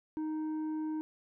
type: tone with tanh clipping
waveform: triangle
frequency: 311.1 Hz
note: D#4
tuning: in tune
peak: -34 dBFS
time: 0.17-1.01 s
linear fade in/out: 0 ms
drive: 10 dB
effects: none